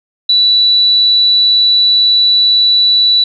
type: tone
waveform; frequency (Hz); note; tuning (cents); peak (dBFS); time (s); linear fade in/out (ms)
sine; 3951; B7; 0; -6; 0.29-3.24; 5
effects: none